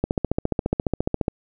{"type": "click train", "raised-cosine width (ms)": 2, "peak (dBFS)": -7, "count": 19, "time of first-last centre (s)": [0.04, 1.281], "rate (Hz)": 14.5, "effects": []}